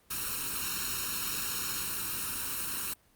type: noise with comb filter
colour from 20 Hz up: white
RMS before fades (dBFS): -34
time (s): 0.1-2.94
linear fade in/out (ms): 10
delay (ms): 0.73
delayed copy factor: +1
effects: pink hiss -65 dBFS RMS until 3.15 s + Opus 32 kbps